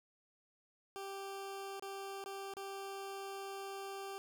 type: tone with dropouts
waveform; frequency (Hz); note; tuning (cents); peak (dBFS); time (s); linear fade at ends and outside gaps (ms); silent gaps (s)
20% pulse; 392; G4; 0; -38; 0.96-4.18; 0; 1.796-1.824 / 2.24-2.26 / 2.537-2.568
effects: none